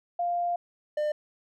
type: tone pair in turn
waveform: sine / triangle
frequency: 698.5 / 600.8 Hz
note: F5 / D5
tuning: 0 / +39 cents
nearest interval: minor third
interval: 261 cents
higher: first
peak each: -25 / -23 dBFS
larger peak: second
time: 0.19-0.56 / 0.97-1.12 s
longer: first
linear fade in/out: 5 ms
effects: none